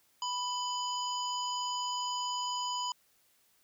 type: harmonic tone with a mistuned harmonic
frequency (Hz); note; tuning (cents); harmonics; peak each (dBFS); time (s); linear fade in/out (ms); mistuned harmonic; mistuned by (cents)
987.8; B5; 0; 1 / 3 / 5 / 7; -34 / -39 / -41 / -42; 0.22-2.92; 2; 3; +35
effects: white hiss -69 dBFS RMS until 3.63 s